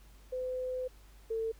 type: tone pair in turn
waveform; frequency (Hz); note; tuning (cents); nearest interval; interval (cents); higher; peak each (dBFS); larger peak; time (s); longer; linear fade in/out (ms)
sine; 509 / 448.8; C5 / A4; -48 / +34; major second; 218; first; -33 / -31; second; 0.32-0.88 / 1.3-1.52; first; 10
effects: added 50 Hz sine -54 dBFS peak until 1.59 s + pink hiss -63 dBFS RMS until 1.59 s